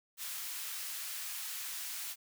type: high-pass noise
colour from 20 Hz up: white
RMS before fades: -41 dBFS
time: 0.17-2.16 s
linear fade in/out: 50 ms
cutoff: 1300 Hz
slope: 12 dB/octave
effects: none